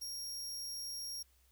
sawtooth tone, 5588 Hz, F8, in tune, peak -38 dBFS, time 0.01-1.23 s, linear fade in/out 10 ms, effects added 63 Hz sine -68 dBFS peak until 1.51 s + white hiss -72 dBFS RMS until 1.51 s

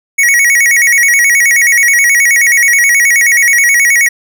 square tone with vibrato, 2059 Hz, C7, 28 cents flat, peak -6 dBFS, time 0.18-4.09 s, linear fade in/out 10 ms, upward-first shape square, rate 9.4 Hz, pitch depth 130 cents each way, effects none

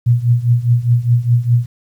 sine tone with tremolo, 120 Hz, B2, 49 cents flat, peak -6 dBFS, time 0.06-1.66 s, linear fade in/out 10 ms, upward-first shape triangle, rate 4.9 Hz, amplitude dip 90%, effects 8-bit

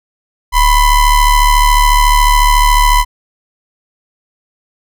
square ring-modulated tone, 511 Hz, C5, 41 cents flat, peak -4 dBFS, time 0.52-3.05 s, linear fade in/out 50 ms, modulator 474 Hz, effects none

